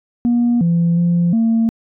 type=tone with pitch steps; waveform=sine; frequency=239 / 169.7 / 172.6 / 226.9 Hz; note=A#3 / F3 / F3 / A#3; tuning=+43 / -49 / -20 / -47 cents; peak=-10 dBFS; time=0.25-1.69 s; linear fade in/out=0 ms; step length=360 ms; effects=tanh soft clip ceiling -9 dBFS